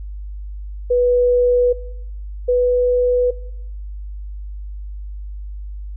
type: tone pair in turn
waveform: sine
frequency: 491.3 / 494.1 Hz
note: B4 / B4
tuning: -9 / +1 cents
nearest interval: unison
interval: 10 cents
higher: second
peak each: -12 dBFS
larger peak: neither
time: 0.9-1.73 / 2.48-3.31 s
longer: neither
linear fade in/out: 10 ms
effects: noise-tail reverb RT60 0.9 s tail -21 dB re dry + added 50 Hz sine -27 dBFS peak until 5.96 s